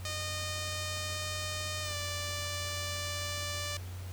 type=tone with pitch glide; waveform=5% pulse; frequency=613 to 587.3 Hz; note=D#5 to D5; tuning=-26 to 0 cents; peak=-24 dBFS; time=0.05-3.77 s; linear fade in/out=2 ms; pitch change=-74 cents; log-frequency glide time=1.82-1.95 s; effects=added 91 Hz sine -39 dBFS peak until 4.12 s + pink hiss -51 dBFS RMS until 4.12 s